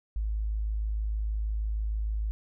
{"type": "tone", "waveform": "sine", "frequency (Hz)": 53.2, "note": "G#1", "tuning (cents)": 42, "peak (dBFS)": -27, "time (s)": [0.16, 2.31], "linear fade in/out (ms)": 0, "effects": []}